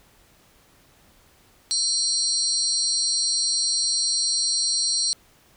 sine tone cluster, 4100 / 4260 / 4490 / 5710 / 8110 Hz, C8 / C8 / C#8 / F8 / B8, -36 / +30 / +21 / +37 / +45 cents, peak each -27 dBFS, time 1.71-5.13 s, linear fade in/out 0 ms, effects pink hiss -57 dBFS RMS until 5.56 s

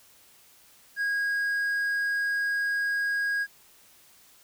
triangle tone, 1640 Hz, G#6, 22 cents flat, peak -23 dBFS, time 0.96-3.47 s, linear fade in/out 50 ms, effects white hiss -57 dBFS RMS until 4.43 s

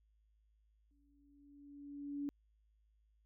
sine tone with exponential growth, 285.6 Hz, D4, 48 cents flat, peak -36 dBFS, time 0.91-2.29 s, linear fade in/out 0 ms, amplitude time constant 300 ms, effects added 53 Hz sine -70 dBFS peak until 3.25 s

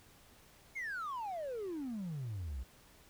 triangle exponential sweep, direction down, 2223 to 58.27 Hz, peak -35 dBFS, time 0.75-2.64 s, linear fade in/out 20 ms, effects tanh soft clip ceiling -33 dBFS + pink hiss -62 dBFS RMS until 3.09 s

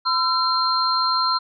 sine tone cluster, 1019 / 1345 / 4173 Hz, C6 / E6 / C8, -46 / +34 / -5 cents, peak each -22 dBFS, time 0.05-1.39 s, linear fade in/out 20 ms, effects none

